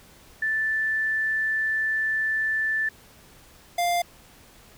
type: tone pair in turn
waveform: sine / square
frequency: 1760 / 698.5 Hz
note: A6 / F5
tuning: 0 / 0 cents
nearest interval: octave + major third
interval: 1600 cents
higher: first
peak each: -22 dBFS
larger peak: neither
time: 0.42-2.89 / 3.78-4.02 s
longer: first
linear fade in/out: 5 ms
effects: pink hiss -52 dBFS RMS until 4.77 s